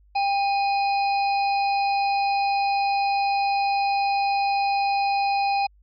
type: harmonic tone with a mistuned harmonic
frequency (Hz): 827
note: G#5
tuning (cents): -8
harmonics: 1 / 3 / 5 / 6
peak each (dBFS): -20 / -30 / -36 / -38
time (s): 0.15-5.67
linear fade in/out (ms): 10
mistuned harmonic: 1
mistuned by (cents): -65
effects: added 50 Hz sine -53 dBFS peak until 5.82 s